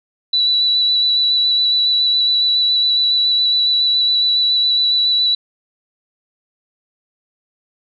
sine tone with vibrato, 3950 Hz, B7, in tune, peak -12 dBFS, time 0.33-5.35 s, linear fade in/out 5 ms, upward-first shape square, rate 7.2 Hz, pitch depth 11 cents each way, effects none

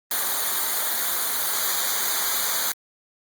white noise with comb filter, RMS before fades -24 dBFS, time 0.11-2.72 s, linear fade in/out 2 ms, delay 0.37 ms, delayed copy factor -1, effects Opus 32 kbps

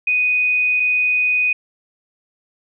sine tone pair in turn, 2489 / 2489 Hz, D#7 / D#7, 0 / 0 cents, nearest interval unison, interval 0 cents, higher neither, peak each -14 dBFS, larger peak neither, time 0.07-0.8 / 0.8-1.53 s, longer neither, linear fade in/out 5 ms, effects none

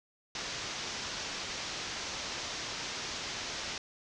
white low-pass noise, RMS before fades -39 dBFS, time 0.35-3.78 s, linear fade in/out 2 ms, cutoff 6400 Hz, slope 48 dB/octave, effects none

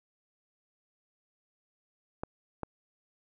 clicks, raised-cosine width 1 ms, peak -20 dBFS, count 2, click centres 2.235 / 2.633 s, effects none

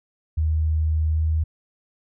sine tone with pitch glide, 78.4 to 79.04 Hz, D#2 to D#2, +14 to +28 cents, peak -18 dBFS, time 0.37-1.44 s, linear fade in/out 10 ms, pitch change +14 cents, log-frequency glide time 1.11-1.22 s, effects none

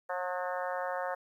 harmonic tone with a mistuned harmonic, 180.6 Hz, F#3, 42 cents flat, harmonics 3 / 4 / 5 / 6 / 7 / 8 / 9 / 10, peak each -36 / -38 / -40 / -42 / -43 / -44 / -45 / -46 dBFS, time 0.09-1.15 s, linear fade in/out 10 ms, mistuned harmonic 8, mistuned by +33 cents, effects 11-bit

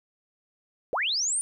sine linear sweep, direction up, 383.1 to 9397 Hz, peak -24 dBFS, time 0.93-1.41 s, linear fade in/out 0 ms, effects 11-bit

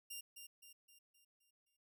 10% pulse tone with echo, 2794 Hz, F7, in tune, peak -37 dBFS, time 0.1-0.21 s, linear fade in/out 10 ms, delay 260 ms, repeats 6, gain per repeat -6 dB, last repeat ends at 1.77 s, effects none

